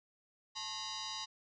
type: tone with frequency modulation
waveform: sine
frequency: 103.83 Hz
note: G#2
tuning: in tune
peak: -39 dBFS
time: 0.55-1.26 s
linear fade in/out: 20 ms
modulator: 975 Hz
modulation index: 5.6
effects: none